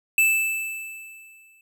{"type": "tone with exponential decay", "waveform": "square", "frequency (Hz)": 2637, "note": "E7", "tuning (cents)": 0, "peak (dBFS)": -15, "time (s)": [0.18, 1.61], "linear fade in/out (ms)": 2, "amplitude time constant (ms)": 310, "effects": []}